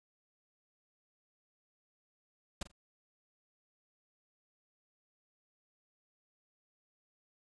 pink noise with echo, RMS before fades -37 dBFS, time 2.61-2.63 s, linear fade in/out 5 ms, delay 43 ms, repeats 2, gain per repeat -14 dB, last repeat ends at 2.716 s, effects resampled to 22050 Hz

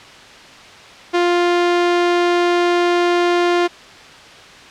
sawtooth tone, 350 Hz, F4, 4 cents sharp, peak -9 dBFS, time 1.13-3.68 s, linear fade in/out 20 ms, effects white hiss -39 dBFS RMS until 4.7 s + low-pass 4000 Hz 12 dB/octave

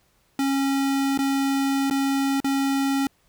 square tone with dropouts, 273.8 Hz, C#4, 21 cents flat, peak -21 dBFS, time 0.39-3.07 s, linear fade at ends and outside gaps 2 ms, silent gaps 1.176-1.189 / 1.9-1.909 / 2.403-2.444 s, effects pink hiss -64 dBFS RMS until 3.28 s

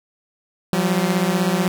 sawtooth beating tone pair, 174.61 / 190.61 Hz, F3 / G3, 0 / -48 cents, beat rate 16 Hz, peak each -16 dBFS, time 0.73-1.68 s, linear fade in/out 0 ms, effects none

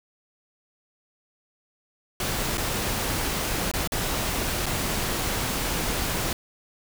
pink noise with dropouts, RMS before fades -27 dBFS, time 2.2-6.33 s, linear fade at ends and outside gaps 2 ms, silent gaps 2.573-2.579 / 3.715-3.737 / 3.875-3.92 / 4.659-4.664 s, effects none

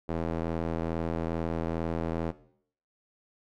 square tone with band-pass filter, 41.17 Hz, E1, 1 cent flat, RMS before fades -31 dBFS, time 0.08-2.32 s, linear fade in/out 20 ms, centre 430 Hz, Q 0.91, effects noise-tail reverb RT60 0.6 s tail -17 dB re dry

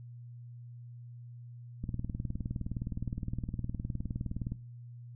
click train, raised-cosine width 5 ms, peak -23 dBFS, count 53, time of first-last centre 1.84-4.52 s, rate 19.4 Hz, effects noise-tail reverb RT60 0.4 s tail -17 dB re dry + added 120 Hz sine -45 dBFS peak until 5.15 s

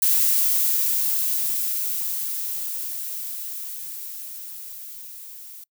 violet noise with level ramp, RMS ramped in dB -18 to -41 dBFS, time 0.02-5.64 s, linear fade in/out 5 ms, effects noise-tail reverb RT60 0.1 s tail -25 dB re dry

